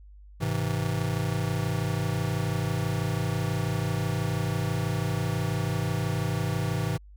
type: chord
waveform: square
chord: Ab augmented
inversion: none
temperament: just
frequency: 103.83 / 129.78 / 162.23 Hz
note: Ab2 / C3 / E3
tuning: 0 / -14 / -27 cents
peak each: -31 dBFS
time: 0.4-6.98 s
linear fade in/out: 20 ms
effects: added 50 Hz sine -46 dBFS peak until 7.16 s